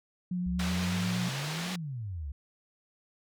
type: tone with vibrato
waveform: sine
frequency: 179.5 Hz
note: F3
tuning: 48 cents sharp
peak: -29 dBFS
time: 0.31-1.29 s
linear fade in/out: 5 ms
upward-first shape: sine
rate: 8.3 Hz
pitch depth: 13 cents each way
type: exponential two-way sweep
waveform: sine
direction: up then down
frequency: 65.41 to 186.4 to 65.41 Hz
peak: -34 dBFS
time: 0.46-2.32 s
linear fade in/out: 5 ms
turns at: 1.73 s
type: band-pass noise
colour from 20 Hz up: white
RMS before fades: -38 dBFS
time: 0.59-1.76 s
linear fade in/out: 5 ms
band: 130 to 4200 Hz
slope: 12 dB/octave
effects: none